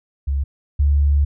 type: tone pair in turn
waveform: sine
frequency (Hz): 69.3 / 71.76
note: C#2 / D2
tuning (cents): 0 / -40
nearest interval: minor second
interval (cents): 60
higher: second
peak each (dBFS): -17 / -12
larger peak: second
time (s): 0.27-0.44 / 0.79-1.25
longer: second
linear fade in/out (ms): 10
effects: none